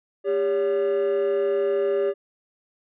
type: tone pair together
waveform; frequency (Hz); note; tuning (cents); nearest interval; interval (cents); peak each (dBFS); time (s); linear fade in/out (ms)
triangle; 400 / 567; G4 / C#5; +35 / +39; tritone; 604; -18 / -22; 0.24-2.14; 50
effects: tanh soft clip ceiling -15 dBFS + resampled to 8000 Hz